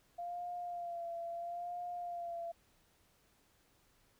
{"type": "tone with vibrato", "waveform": "sine", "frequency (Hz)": 693, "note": "F5", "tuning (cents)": -14, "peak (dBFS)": -39, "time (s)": [0.18, 2.52], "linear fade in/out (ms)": 10, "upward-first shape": "sine", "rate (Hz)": 0.75, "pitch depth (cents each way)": 36, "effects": ["pink hiss -71 dBFS RMS until 4.19 s"]}